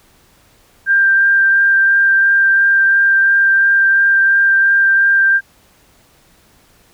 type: tone with vibrato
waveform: sine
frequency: 1585 Hz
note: G6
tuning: 19 cents sharp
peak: -8 dBFS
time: 0.86-5.41 s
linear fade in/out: 50 ms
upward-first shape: sine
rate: 2.9 Hz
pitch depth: 9 cents each way
effects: pink hiss -51 dBFS RMS until 6.93 s